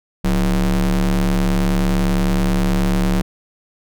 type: ring-modulated tone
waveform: square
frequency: 74.4 Hz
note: D2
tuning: 23 cents sharp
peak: -12 dBFS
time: 0.24-3.22 s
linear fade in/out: 10 ms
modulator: 109 Hz
effects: none